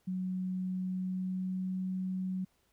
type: tone with pitch glide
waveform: sine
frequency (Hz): 185 to 186.39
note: F#3 to F#3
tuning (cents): 0 to +13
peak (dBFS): -32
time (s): 0.07-2.45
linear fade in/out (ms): 10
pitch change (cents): +13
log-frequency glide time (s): 0.83-1.8
effects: pink hiss -73 dBFS RMS until 2.72 s